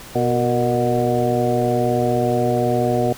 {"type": "harmonic tone with a mistuned harmonic", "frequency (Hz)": 122.1, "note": "B2", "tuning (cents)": -19, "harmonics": [1, 2, 3, 4, 5, 6], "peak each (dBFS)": [-23, -23, -23, -23, -23, -23], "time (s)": [0.15, 3.13], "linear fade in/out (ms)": 5, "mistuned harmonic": 4, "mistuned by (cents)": -68, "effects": ["pink hiss -38 dBFS RMS until 3.17 s"]}